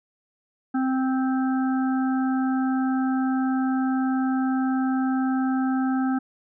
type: harmonic tone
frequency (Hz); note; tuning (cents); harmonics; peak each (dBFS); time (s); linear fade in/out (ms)
261.6; C4; 0; 1 / 3 / 5 / 6; -21 / -31 / -35 / -37; 0.74-6.19; 10
effects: none